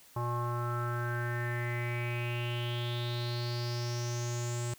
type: tone with low-pass filter sweep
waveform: square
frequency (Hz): 120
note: B2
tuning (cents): -49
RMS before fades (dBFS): -34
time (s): 0.16-4.74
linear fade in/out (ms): 5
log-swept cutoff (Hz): 1000 to 8000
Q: 6.9
effects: white hiss -58 dBFS RMS until 4.78 s